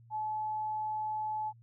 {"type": "tone", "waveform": "sine", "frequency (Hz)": 860, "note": "A5", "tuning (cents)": -40, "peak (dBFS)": -32, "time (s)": [0.1, 1.53], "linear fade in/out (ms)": 50, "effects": ["added 116 Hz sine -55 dBFS peak until 1.62 s"]}